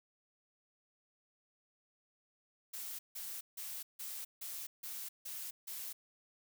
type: noise bursts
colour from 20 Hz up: blue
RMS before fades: -44 dBFS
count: 8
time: 2.73-5.93 s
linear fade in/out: 10 ms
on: 260 ms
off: 160 ms
effects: none